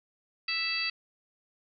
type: harmonic tone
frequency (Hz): 659.3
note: E5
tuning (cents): 0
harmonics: 2 / 3 / 4 / 5 / 6 / 7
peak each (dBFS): -43 / -37 / -32 / -43 / -40 / -32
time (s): 0.48-0.9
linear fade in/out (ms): 5
effects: none